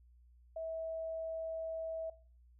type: tone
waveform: sine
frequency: 649 Hz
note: E5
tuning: 27 cents flat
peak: -38 dBFS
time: 0.56-2.1 s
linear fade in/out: 5 ms
effects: noise-tail reverb RT60 0.4 s tail -18 dB re dry + added 60 Hz sine -60 dBFS peak until 2.59 s